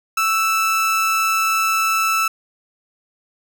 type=tone with amplitude modulation; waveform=30% pulse; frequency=1318.5 Hz; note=E6; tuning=in tune; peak=-12 dBFS; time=0.17-2.28 s; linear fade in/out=5 ms; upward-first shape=sine; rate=197 Hz; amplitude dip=30%; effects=none